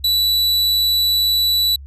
45% pulse tone, 3951 Hz, B7, in tune, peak -14 dBFS, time 0.04-1.76 s, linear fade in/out 5 ms, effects added 69 Hz sine -33 dBFS peak until 1.86 s + resampled to 32000 Hz

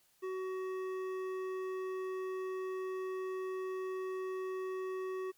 sine tone with hard clipping, 375 Hz, F#4, 23 cents sharp, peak -38 dBFS, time 0.22-5.32 s, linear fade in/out 20 ms, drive 11 dB, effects white hiss -70 dBFS RMS until 5.37 s + MP3 96 kbps

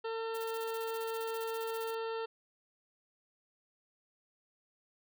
harmonic tone, 451.5 Hz, A4, 45 cents sharp, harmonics 1 / 2 / 3 / 4 / 6 / 7 / 8 / 9 / 10, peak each -36 / -43 / -45 / -51 / -52 / -55 / -57 / -60 / -57 dBFS, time 0.04-2.26 s, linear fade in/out 10 ms
blue noise with tremolo, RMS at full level -48 dBFS, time 0.34-1.95 s, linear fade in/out 10 ms, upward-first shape square, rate 15 Hz, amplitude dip 75%
effects none

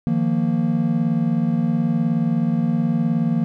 triangle chord, Eb suspended second, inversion none, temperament equal with one note detuned, 155.56 / 174.61 / 231.7 Hz, Eb3 / F3 / Bb3, 0 / 0 / -10 cents, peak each -21 / -20 / -18 dBFS, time 0.07-3.44 s, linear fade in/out 0 ms, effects none

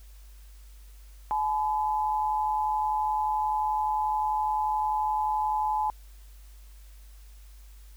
sine tone pair together, 855 / 1006.5 Hz, A5 / B5, -50 / +33 cents, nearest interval minor third, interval 283 cents, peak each -25 / -31 dBFS, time 1.31-5.9 s, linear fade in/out 0 ms, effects added 50 Hz sine -46 dBFS peak until 7.96 s + white hiss -60 dBFS RMS until 7.96 s

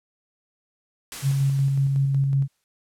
white noise with exponential decay, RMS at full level -33 dBFS, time 1.12-2.64 s, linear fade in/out 0 ms, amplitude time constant 330 ms
sine tone with tremolo, 137.4 Hz, C#3, 15 cents flat, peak -17 dBFS, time 1.22-2.48 s, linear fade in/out 50 ms, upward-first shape square, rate 5.4 Hz, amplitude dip 25%
effects low-pass 11000 Hz 12 dB/octave

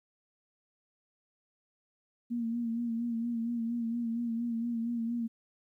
sine tone with vibrato, 233.1 Hz, A#3, in tune, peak -30 dBFS, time 2.3-5.28 s, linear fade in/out 20 ms, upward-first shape sine, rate 4.3 Hz, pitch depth 44 cents each way, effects 12-bit

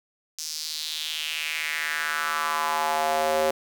square tone with high-pass filter sweep, 77.78 Hz, D#2, in tune, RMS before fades -27 dBFS, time 0.38-3.51 s, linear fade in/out 5 ms, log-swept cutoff 5700 to 510 Hz, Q 3.4, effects 8-bit

